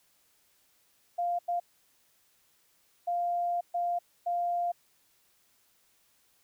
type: tone bursts at uneven times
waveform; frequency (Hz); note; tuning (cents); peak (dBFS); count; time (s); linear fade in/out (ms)
sine; 698.5; F5; 0; -27; 5; 1.18-1.39 / 1.48-1.6 / 3.07-3.61 / 3.74-3.99 / 4.26-4.72; 10
effects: white hiss -68 dBFS RMS until 6.43 s